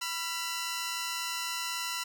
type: tone pair together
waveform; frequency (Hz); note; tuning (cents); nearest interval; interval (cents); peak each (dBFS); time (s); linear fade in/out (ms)
10% pulse; 987.8 / 1363.1; B5 / F6; 0 / -42; tritone; 558; -27; 0.01-2.04; 10
effects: none